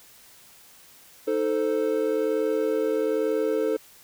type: chord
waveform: triangle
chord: A diminished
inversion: second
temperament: equal with one note detuned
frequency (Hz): 311.1 / 440 / 521.1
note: Eb4 / A4 / C5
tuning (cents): 0 / 0 / -7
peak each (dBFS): -27 / -22 / -26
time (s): 1.27-3.77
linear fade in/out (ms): 10
effects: white hiss -52 dBFS RMS until 4.03 s